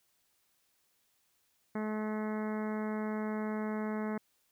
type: harmonic tone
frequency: 214.7 Hz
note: A3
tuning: 42 cents flat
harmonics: 1 / 2 / 3 / 4 / 5 / 6 / 7 / 8 / 9 / 10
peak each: -34 / -40 / -44 / -46 / -48 / -50 / -51 / -52 / -53 / -54 dBFS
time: 1.75-4.18 s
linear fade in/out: 5 ms
effects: white hiss -74 dBFS RMS until 4.51 s